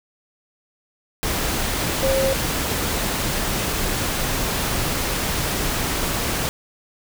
sine tone in noise, 536 Hz, C5, 42 cents sharp, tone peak -18 dBFS, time 2.03-2.33 s, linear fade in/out 0 ms, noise pink, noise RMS -23 dBFS, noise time 1.23-6.49 s, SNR +2 dB, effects none

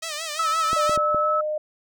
5% pulse tone with vibrato, 625 Hz, D#5, 8 cents sharp, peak -17 dBFS, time 0.02-0.97 s, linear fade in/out 10 ms, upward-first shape sine, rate 5.8 Hz, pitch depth 100 cents each way
sine tone, 1300 Hz, E6, 24 cents flat, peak -20 dBFS, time 0.39-1.41 s, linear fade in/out 5 ms
clicks, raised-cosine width 2 ms, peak -18 dBFS, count 4, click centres 0.731 / 0.895 / 0.976 / 1.146 s
sine tone with pitch glide, 601 to 609.7 Hz, D5 to D#5, +40 to -35 cents, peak -23 dBFS, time 0.76-1.58 s, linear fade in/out 5 ms, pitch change +25 cents, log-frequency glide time 1.2-1.27 s
effects none

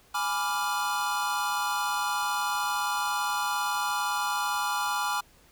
square chord, G# diminished seventh, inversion none, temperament equal, 830.6 / 987.8 / 1174.7 / 1396.9 Hz, G#5 / B5 / D6 / F6, 0 / 0 / 0 / 0 cents, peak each -33 dBFS, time 0.14-5.21 s, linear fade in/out 10 ms, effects pink hiss -59 dBFS RMS until 5.51 s

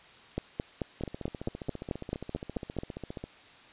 two click trains, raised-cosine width 2 ms, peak -24 / -17 dBFS, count 34 / 12, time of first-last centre 1.01-3.24 / 0.38-2.787 s, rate 14.8 / 4.57 Hz, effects white hiss -54 dBFS RMS until 3.72 s + resampled to 8000 Hz

